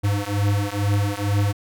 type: beating tone pair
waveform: square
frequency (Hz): 100.6 / 102.8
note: G2 / G#2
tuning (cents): +45 / -17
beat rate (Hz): 2.2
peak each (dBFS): -23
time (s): 0.03-1.53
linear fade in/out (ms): 20
effects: none